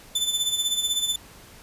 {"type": "tone with tremolo", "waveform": "sawtooth", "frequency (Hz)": 3520, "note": "A7", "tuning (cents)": 0, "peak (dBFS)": -17, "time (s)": [0.15, 1.16], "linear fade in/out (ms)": 5, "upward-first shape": "sine", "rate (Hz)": 16, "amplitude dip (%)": 65, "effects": ["pink hiss -48 dBFS RMS until 1.62 s", "resampled to 32000 Hz"]}